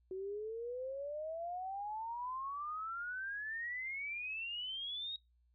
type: exponential sweep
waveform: sine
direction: up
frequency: 370 to 3795 Hz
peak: -39 dBFS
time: 0.11-5.16 s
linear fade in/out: 2 ms
effects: noise-tail reverb RT60 0.2 s tail -22 dB re dry + added 60 Hz sine -69 dBFS peak until 5.54 s